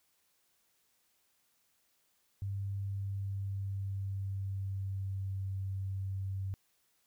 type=tone with pitch glide; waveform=sine; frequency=98.9 to 96.47 Hz; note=G2 to G2; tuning=+16 to -27 cents; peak=-34 dBFS; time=2.42-6.54 s; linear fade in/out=0 ms; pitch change=-43 cents; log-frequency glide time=2.76-5.51 s; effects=white hiss -74 dBFS RMS until 7.06 s